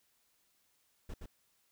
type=noise with echo; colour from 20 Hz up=brown; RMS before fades=-42 dBFS; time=1.09-1.14 s; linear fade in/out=5 ms; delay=120 ms; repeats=1; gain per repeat=-3 dB; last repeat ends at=1.26 s; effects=white hiss -74 dBFS RMS until 1.71 s